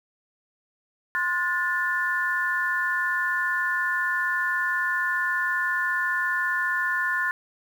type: chord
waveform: sine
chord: F# diminished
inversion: second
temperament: equal with one note detuned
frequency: 1046.5 / 1445.3 / 1760 Hz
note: C6 / F#6 / A6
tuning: 0 / -41 / 0 cents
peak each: -30 / -27 / -25 dBFS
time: 1.15-7.31 s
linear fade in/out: 0 ms
effects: 8-bit